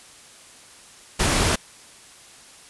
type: noise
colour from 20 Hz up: pink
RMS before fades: -20 dBFS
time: 1.19-1.56 s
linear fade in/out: 10 ms
effects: white hiss -47 dBFS RMS until 2.69 s + resampled to 24000 Hz